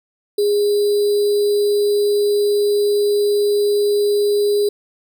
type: tone with sample-and-hold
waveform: sine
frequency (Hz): 411.2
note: G#4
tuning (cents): -17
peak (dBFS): -13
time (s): 0.38-4.69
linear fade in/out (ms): 5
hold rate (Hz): 4410
effects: none